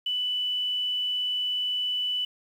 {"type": "tone", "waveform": "sine", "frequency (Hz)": 2981, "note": "F#7", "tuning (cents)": 12, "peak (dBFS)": -25, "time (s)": [0.06, 2.25], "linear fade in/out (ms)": 5, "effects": ["9-bit"]}